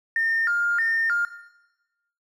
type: tone with vibrato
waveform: triangle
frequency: 1600 Hz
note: G6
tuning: 35 cents sharp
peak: -16 dBFS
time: 0.16-1.25 s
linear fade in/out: 2 ms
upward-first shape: square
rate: 1.6 Hz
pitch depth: 220 cents each way
effects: noise-tail reverb RT60 1.0 s tail -17 dB re dry + tanh soft clip ceiling -18 dBFS